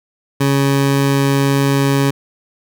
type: tone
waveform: 20% pulse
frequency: 138.59 Hz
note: C#3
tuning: in tune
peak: -7 dBFS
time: 0.4-2.11 s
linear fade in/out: 10 ms
effects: none